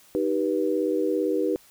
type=chord; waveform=sine; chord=Eb augmented; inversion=none; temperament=just; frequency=311.1 / 388.9 / 486.1 Hz; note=Eb4 / G4 / B4; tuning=0 / -14 / -28 cents; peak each=-26 dBFS; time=0.15-1.56 s; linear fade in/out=0 ms; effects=white hiss -55 dBFS RMS until 1.7 s